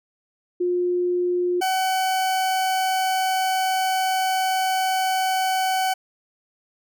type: tone pair in turn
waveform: sine / 40% pulse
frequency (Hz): 356.1 / 754.5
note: F4 / F#5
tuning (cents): +34 / +34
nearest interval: octave + minor second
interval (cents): 1300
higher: second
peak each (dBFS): -19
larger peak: neither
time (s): 0.6-1.61 / 1.61-5.94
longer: second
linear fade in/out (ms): 10
effects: none